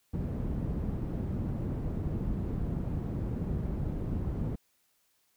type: low-pass noise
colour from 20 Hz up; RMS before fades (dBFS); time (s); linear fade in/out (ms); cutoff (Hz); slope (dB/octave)
white; -33; 0.13-4.56; 10; 170; 12
effects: white hiss -72 dBFS RMS until 5.36 s